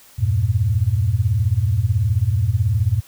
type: chord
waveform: sine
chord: E diminished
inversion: none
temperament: equal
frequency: 82.41 / 98 / 116.54 Hz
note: E2 / G2 / Bb2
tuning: 0 / 0 / 0 cents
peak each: -23 / -18 / -19 dBFS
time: 0.18-3.01 s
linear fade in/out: 20 ms
effects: white hiss -48 dBFS RMS until 3.07 s